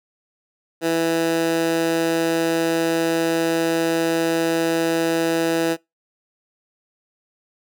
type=tone with high-pass filter; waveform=15% pulse; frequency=165 Hz; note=E3; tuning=2 cents sharp; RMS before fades=-20 dBFS; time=0.81-5.77 s; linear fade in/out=50 ms; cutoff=330 Hz; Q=1.4; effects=noise-tail reverb RT60 0.2 s tail -24 dB re dry